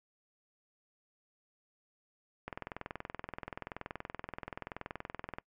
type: click train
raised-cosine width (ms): 0.5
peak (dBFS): -24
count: 62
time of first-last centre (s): 2.48-5.385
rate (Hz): 21
effects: noise-tail reverb RT60 0.1 s tail -23 dB re dry